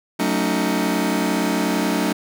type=chord; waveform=sawtooth; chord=D# half-diminished seventh; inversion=first; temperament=just; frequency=186.68 / 224 / 280 / 311.1 Hz; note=F#3 / A3 / C#4 / D#4; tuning=+16 / +31 / +18 / 0 cents; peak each=-20 dBFS; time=0.19-2.13 s; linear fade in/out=10 ms; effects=none